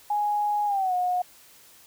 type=tone with pitch glide; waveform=sine; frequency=830.6 to 723.1 Hz; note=G#5 to F#5; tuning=0 to -40 cents; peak=-22 dBFS; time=0.1-1.22 s; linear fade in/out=5 ms; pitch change=-240 cents; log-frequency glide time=0.66-0.94 s; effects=white hiss -53 dBFS RMS until 1.86 s